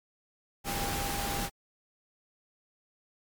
sine tone in noise, 800 Hz, G5, 35 cents sharp, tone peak -37 dBFS, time 0.64-1.5 s, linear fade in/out 50 ms, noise pink, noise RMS -33 dBFS, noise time 0.64-1.5 s, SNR -7 dB, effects MP3 96 kbps

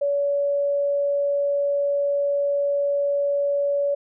sine tone, 568 Hz, C#5, 42 cents sharp, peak -19 dBFS, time 0.01-3.95 s, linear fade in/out 10 ms, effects none

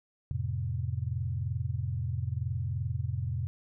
sine chord, F major, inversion none, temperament equal with one note detuned, 87.71 / 110 / 130.81 Hz, F2 / A2 / C3, +8 / 0 / 0 cents, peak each -34 dBFS, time 0.31-3.47 s, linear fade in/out 0 ms, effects none

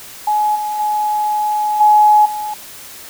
sine tone with level steps, 844 Hz, G#5, 28 cents sharp, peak -12 / -18 / -14 / -6 / -20 dBFS, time 0.27-2.54 s, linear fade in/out 5 ms, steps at 0.55 / 0.79 / 1.8 / 2.25 s, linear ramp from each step 10 ms, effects white hiss -35 dBFS RMS until 3.09 s

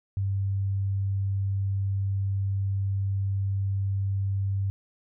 sine tone, 98 Hz, G2, in tune, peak -24 dBFS, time 0.17-4.7 s, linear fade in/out 0 ms, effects none

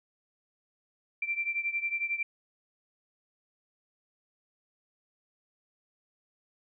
sine beating tone pair, 2349 / 2360 Hz, D7 / D7, 0 / +8 cents, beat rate 11 Hz, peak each -31 / -34 dBFS, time 1.22-2.23 s, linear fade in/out 5 ms, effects none

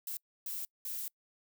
violet noise bursts at uneven times, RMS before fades -39 dBFS, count 3, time 0.07-0.17 / 0.46-0.65 / 0.85-1.08 s, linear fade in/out 2 ms, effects noise-tail reverb RT60 0.1 s tail -26 dB re dry

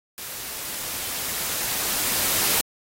white noise with level ramp, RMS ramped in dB -35 to -21 dBFS, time 0.18-2.61 s, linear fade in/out 0 ms, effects AAC 48 kbps

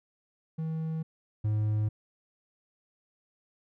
triangle tone pair in turn, 160 / 106.79 Hz, D#3 / G#2, +49 / +49 cents, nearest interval perfect fifth, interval 700 cents, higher first, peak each -28 / -23 dBFS, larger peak second, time 0.58-1.03 / 1.44-1.89 s, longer neither, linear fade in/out 10 ms, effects none

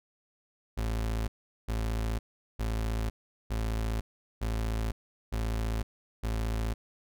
35% pulse tone bursts, 55.2 Hz, A1, 6 cents sharp, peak -27 dBFS, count 7, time 0.77-6.74 s, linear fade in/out 10 ms, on 510 ms, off 400 ms, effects none

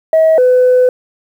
sine tone pair in turn, 640 / 503.2 Hz, D#5 / B4, +49 / +32 cents, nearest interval major third, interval 417 cents, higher first, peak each -4 dBFS, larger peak neither, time 0.13-0.38 / 0.38-0.89 s, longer second, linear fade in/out 2 ms, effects tanh soft clip ceiling -3 dBFS + 7-bit

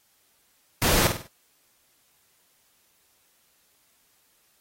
pink noise with echo, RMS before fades -22 dBFS, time 0.82-1.07 s, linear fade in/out 0 ms, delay 50 ms, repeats 4, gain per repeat -7 dB, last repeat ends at 1.27 s, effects white hiss -65 dBFS RMS until 4.6 s + AAC 48 kbps

